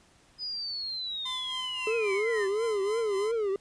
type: linear sweep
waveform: sine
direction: down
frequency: 5020 to 1724 Hz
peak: -32 dBFS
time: 0.38-2.48 s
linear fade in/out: 50 ms
type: tone with tremolo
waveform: sawtooth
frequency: 1024 Hz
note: C6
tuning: 38 cents flat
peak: -32 dBFS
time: 1.25-3.32 s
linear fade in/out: 10 ms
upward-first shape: sine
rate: 3.7 Hz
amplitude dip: 55%
type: tone with vibrato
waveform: triangle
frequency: 423.9 Hz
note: G#4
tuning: 35 cents sharp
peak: -24 dBFS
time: 1.87-3.56 s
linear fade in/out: 2 ms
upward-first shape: triangle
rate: 2.9 Hz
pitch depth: 190 cents each way
effects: pink hiss -61 dBFS RMS until 3.6 s + resampled to 22050 Hz